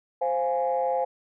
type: chord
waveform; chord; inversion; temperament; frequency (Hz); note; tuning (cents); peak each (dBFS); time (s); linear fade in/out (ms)
sine; F minor; second; equal; 523.3 / 698.5 / 830.6; C5 / F5 / Ab5; 0 / 0 / 0; -25 / -28 / -27; 0.21-1.05; 10
effects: tanh soft clip ceiling -15 dBFS